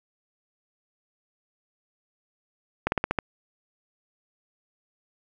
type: slowing click train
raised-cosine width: 0.5 ms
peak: -8 dBFS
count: 6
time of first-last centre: 2.87-3.188 s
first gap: 51 ms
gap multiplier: 1.11
effects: none